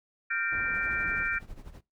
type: chord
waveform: sine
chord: G minor seventh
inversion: third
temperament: equal with one note detuned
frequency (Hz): 1396.9 / 1568 / 1824.2 / 2349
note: F6 / G6 / Bb6 / D7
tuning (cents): 0 / 0 / -38 / 0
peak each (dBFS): -33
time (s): 0.3-1.39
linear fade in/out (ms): 10
type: low-pass noise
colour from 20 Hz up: pink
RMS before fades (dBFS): -44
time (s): 0.51-1.25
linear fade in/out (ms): 20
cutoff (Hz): 1100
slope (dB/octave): 12
type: noise with tremolo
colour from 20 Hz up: brown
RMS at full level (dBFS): -42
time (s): 0.74-1.81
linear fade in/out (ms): 5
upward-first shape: sine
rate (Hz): 12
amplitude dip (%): 75
effects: noise-tail reverb RT60 0.2 s tail -21 dB re dry